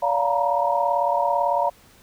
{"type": "tone cluster", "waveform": "sine", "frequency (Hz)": [573, 701, 921, 959], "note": ["D5", "F5", "A#5", "A#5"], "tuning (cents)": [-43, 6, -21, 49], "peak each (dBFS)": -24, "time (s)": [0.02, 1.7], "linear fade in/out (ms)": 10, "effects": ["pink hiss -53 dBFS RMS until 2.02 s"]}